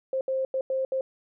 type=tone bursts at uneven times; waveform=sine; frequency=528 Hz; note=C5; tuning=16 cents sharp; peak=-24 dBFS; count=5; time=0.13-0.21 / 0.28-0.45 / 0.54-0.61 / 0.7-0.85 / 0.92-1.01 s; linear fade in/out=2 ms; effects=none